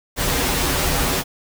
pink noise with comb filter, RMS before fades -20 dBFS, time 0.16-1.24 s, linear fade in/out 50 ms, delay 9.3 ms, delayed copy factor -0.85, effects none

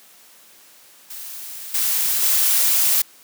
blue noise with level steps, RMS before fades -34 / -20 / -17 dBFS, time 1.1-3.02 s, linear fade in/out 5 ms, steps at 1.74 / 2.22 s, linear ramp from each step 5 ms, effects white hiss -49 dBFS RMS until 3.23 s + high-pass 200 Hz 12 dB/octave

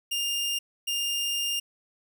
sawtooth tone bursts at uneven times, 2808 Hz, F7, 9 cents sharp, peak -23 dBFS, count 2, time 0.11-0.59 / 0.87-1.6 s, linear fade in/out 10 ms, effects none

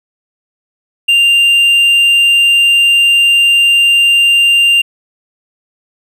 triangle tone, 2790 Hz, F7, 2 cents flat, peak -4 dBFS, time 1.08-4.82 s, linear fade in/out 10 ms, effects none

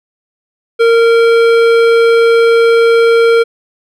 triangle tone with hard clipping, 461.7 Hz, A#4, 17 cents flat, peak -7 dBFS, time 0.79-3.44 s, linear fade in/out 20 ms, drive 17 dB, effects none

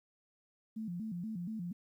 sine tone with vibrato, 196 Hz, G3, in tune, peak -37 dBFS, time 0.76-1.73 s, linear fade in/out 10 ms, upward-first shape square, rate 4.2 Hz, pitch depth 200 cents each way, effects 12-bit

